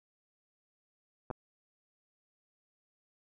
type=clicks; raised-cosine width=1 ms; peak=-24 dBFS; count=2; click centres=1.303 / 1.311 s; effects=none